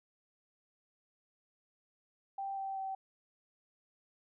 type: tone with pitch steps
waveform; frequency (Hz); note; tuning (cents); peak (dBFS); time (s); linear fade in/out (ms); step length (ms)
sine; 784 / 777.2 / 770.5; G5 / G5 / G5; 0 / -15 / -30; -36; 2.38-2.95; 5; 190
effects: none